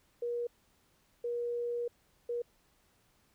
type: tone bursts at uneven times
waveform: sine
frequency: 477.5 Hz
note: A#4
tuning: 42 cents sharp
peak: -32 dBFS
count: 3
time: 0.22-0.47 / 1.24-1.88 / 2.29-2.42 s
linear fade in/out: 5 ms
effects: pink hiss -70 dBFS RMS until 3.34 s